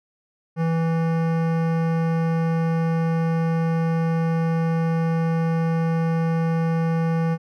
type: tone with hard clipping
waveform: sine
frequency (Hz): 164.3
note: E3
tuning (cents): -5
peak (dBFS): -21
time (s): 0.56-7.38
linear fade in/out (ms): 50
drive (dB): 17
effects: none